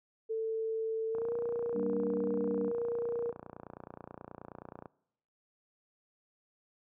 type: tone with pitch glide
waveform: sine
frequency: 445.2 to 471.7 Hz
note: A4 to A#4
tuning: +20 to +20 cents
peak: -31 dBFS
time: 0.29-3.32 s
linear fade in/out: 20 ms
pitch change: +100 cents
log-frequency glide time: 1.1-1.33 s
type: click train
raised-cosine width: 1 ms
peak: -30 dBFS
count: 110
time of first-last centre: 1.15-4.857 s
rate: 29.4 Hz
type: chord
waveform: sine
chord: G minor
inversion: none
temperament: equal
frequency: 196 / 233.1 / 293.7 Hz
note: G3 / Bb3 / D4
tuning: 0 / 0 / 0 cents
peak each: -37 / -40 / -37 dBFS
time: 1.73-2.72 s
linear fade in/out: 50 ms
effects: noise-tail reverb RT60 0.8 s tail -23 dB re dry + high-pass 100 Hz 12 dB/octave